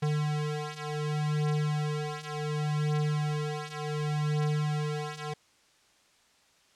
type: beating tone pair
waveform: square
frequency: 149.7 / 150.38 Hz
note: D3 / D3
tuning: +33 / +41 cents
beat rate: 0.68 Hz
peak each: -33 / -31 dBFS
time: 0.02-5.34 s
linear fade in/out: 10 ms
effects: white hiss -64 dBFS RMS until 6.75 s + low-pass 7000 Hz 12 dB/octave